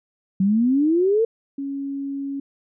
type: exponential sweep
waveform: sine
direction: up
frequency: 186 to 466.2 Hz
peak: -15 dBFS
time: 0.4-1.25 s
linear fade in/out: 5 ms
type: tone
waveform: sine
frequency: 277.2 Hz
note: C#4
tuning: in tune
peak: -25 dBFS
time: 1.58-2.4 s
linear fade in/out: 5 ms
effects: none